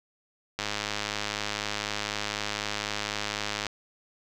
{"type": "click train", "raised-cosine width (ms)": 0.2, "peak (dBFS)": -12, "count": 321, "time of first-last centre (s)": [0.59, 3.667], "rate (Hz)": 104, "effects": []}